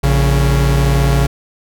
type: tone pair together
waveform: 45% pulse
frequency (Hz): 57.68 / 138.59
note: A#1 / C#3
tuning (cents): -18 / 0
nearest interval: octave + minor third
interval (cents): 1518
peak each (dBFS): -13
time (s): 0.03-1.27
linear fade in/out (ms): 10
effects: none